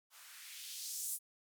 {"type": "noise with band-pass filter sweep", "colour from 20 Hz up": "violet", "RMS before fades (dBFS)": -45, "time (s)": [0.1, 1.19], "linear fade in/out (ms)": 50, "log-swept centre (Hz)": [920, 10000], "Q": 1.5, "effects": []}